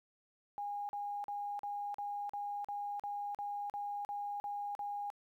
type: tone bursts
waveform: sine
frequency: 817 Hz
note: G#5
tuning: 29 cents flat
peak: -37 dBFS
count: 13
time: 0.58-5.102 s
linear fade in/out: 0 ms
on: 310 ms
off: 41 ms
effects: 12-bit